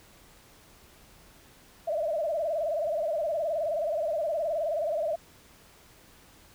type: tone with vibrato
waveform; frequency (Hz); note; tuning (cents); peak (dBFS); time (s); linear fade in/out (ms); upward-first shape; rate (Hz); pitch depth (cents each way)
sine; 630; D#5; +21; -26; 1.87-5.16; 10; sine; 19; 130
effects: pink hiss -56 dBFS RMS until 6.54 s